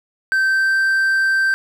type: tone with pitch glide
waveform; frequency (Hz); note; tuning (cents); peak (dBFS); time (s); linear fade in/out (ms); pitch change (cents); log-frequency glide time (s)
triangle; 1553 to 1562.9; G6 to G6; -17 to -6; -12; 0.32-1.54; 0; +11; 0.45-0.77
effects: none